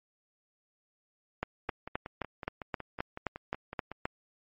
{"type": "two click trains", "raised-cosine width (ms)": 0.5, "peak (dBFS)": [-24, -16], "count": [13, 11], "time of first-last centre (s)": [[1.69, 3.916], [1.43, 4.055]], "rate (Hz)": [5.39, 3.81], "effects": ["MP3 32 kbps"]}